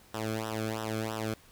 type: tone with flanger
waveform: sawtooth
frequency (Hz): 110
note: A2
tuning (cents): 0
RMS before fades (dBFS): -34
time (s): 0.14-1.34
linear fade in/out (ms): 5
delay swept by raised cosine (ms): 0.44 to 1.08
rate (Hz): 3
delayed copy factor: -0.95
effects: pink hiss -58 dBFS RMS until 1.51 s